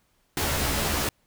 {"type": "noise with comb filter", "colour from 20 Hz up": "pink", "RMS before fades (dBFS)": -26, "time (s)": [0.37, 1.09], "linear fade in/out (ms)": 2, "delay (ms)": 14, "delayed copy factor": 0.75, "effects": ["pink hiss -68 dBFS RMS until 1.26 s"]}